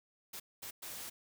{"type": "noise bursts at uneven times", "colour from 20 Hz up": "white", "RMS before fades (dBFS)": -45, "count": 3, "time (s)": [[0.33, 0.4], [0.62, 0.71], [0.82, 1.1]], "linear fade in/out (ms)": 10, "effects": []}